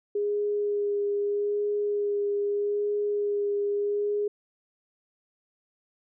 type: tone with vibrato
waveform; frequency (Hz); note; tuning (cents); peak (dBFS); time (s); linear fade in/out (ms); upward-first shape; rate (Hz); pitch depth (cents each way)
sine; 410.2; G#4; -21; -24; 0.15-4.28; 5; sine; 0.8; 14
effects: none